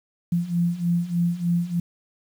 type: beating tone pair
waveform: sine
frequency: 170.5 / 173.8 Hz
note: F3 / F3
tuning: -41 / -8 cents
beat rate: 3.3 Hz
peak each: -25 / -22 dBFS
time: 0.32-1.8 s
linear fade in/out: 5 ms
effects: 8-bit